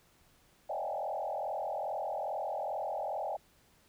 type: tone with frequency modulation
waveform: sine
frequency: 702 Hz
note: F5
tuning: 9 cents sharp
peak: -33 dBFS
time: 0.69-3.37 s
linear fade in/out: 10 ms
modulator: 42.4 Hz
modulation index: 3.3
effects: pink hiss -66 dBFS RMS until 3.88 s